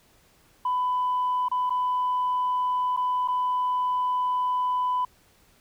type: tone with dropouts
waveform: sine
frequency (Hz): 999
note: B5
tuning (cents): +20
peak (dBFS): -21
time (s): 0.65-5.05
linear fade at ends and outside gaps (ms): 5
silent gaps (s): 1.485-1.514 / 1.697-1.704 / 2.965-2.972 / 3.277-3.283
effects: tanh soft clip ceiling -19 dBFS + pink hiss -60 dBFS RMS until 5.6 s